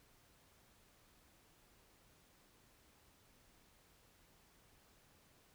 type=silence; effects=pink hiss -69 dBFS RMS until 5.54 s